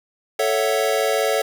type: chord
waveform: square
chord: F# minor seventh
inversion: first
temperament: equal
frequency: 440 / 554.4 / 659.3 / 740 Hz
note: A4 / C#5 / E5 / F#5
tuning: 0 / 0 / 0 / 0 cents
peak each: -23 / -23 / -25 / -27 dBFS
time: 0.39-1.42 s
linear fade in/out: 5 ms
effects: 8-bit